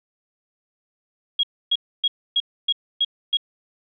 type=tone bursts; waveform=sine; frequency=3297 Hz; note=G#7; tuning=13 cents flat; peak=-16 dBFS; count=7; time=1.39-3.371 s; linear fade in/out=5 ms; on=43 ms; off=280 ms; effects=none